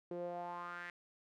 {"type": "tone with band-pass filter sweep", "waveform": "sawtooth", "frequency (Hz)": 174.61, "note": "F3", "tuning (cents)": 0, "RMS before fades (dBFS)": -44, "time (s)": [0.11, 0.9], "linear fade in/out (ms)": 2, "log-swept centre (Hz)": [410, 1900], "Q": 4.6, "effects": []}